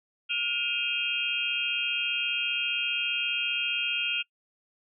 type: tone cluster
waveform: sine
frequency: 1424 / 2421 / 2556 / 2796 / 3202 Hz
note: F6 / D#7 / D#7 / F7 / G7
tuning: +33 / -48 / +46 / +1 / +36 cents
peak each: -38 / -36 / -31 / -30 / -33 dBFS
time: 0.29-4.23 s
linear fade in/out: 20 ms
effects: noise-tail reverb RT60 0.1 s tail -25 dB re dry